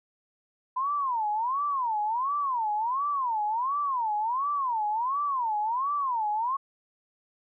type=tone with vibrato; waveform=sine; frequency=987.8 Hz; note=B5; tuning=in tune; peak=-25 dBFS; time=0.76-6.57 s; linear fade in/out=10 ms; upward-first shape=sine; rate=1.4 Hz; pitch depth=290 cents each way; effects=none